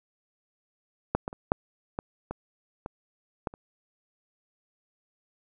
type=clicks; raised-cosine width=1 ms; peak=-9 / -17 / -27 / -7 / -16 / -19 / -21 / -15 / -30 dBFS; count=9; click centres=1.15 / 1.279 / 1.329 / 1.519 / 1.989 / 2.31 / 2.861 / 3.472 / 3.539 s; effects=none